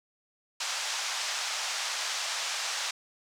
white band-pass noise, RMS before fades -33 dBFS, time 0.6-2.91 s, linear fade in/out 5 ms, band 680 to 6700 Hz, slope 24 dB/octave, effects none

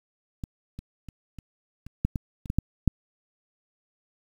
clicks, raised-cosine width 5 ms, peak -20 / -25 / -28 / -28 / -29 / -10 / -15 / -26 / -15 / -9 / -6 dBFS, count 11, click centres 0.438 / 0.79 / 1.087 / 1.387 / 1.866 / 2.05 / 2.158 / 2.458 / 2.501 / 2.586 / 2.877 s, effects 8-bit

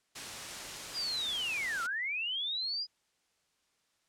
white noise, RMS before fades -41 dBFS, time 0.15-1.87 s, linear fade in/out 10 ms
sine linear two-way sweep, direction down then up, 4978 to 1318.5 to 4978 Hz, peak -32 dBFS, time 0.93-2.87 s, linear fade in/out 50 ms, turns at 1.83 s
effects white hiss -75 dBFS RMS until 4.08 s + low-pass 8000 Hz 12 dB/octave

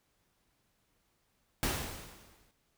pink noise with exponential decay, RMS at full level -30 dBFS, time 1.63-2.51 s, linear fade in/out 0 ms, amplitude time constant 190 ms, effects pink hiss -75 dBFS RMS until 2.77 s

